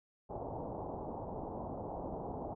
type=low-pass noise; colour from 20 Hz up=white; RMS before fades=-42 dBFS; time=0.29-2.55 s; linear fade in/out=20 ms; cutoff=890 Hz; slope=48 dB/octave; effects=none